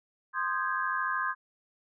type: chord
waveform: sine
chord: Ab major seventh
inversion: first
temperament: equal with one note detuned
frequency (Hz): 1046.5 / 1228.1 / 1568 / 1661.2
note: C6 / Eb6 / G6 / Ab6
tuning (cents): 0 / -23 / 0 / 0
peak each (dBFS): -32 / -34 / -34 / -34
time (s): 0.33-1.35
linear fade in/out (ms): 50
effects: none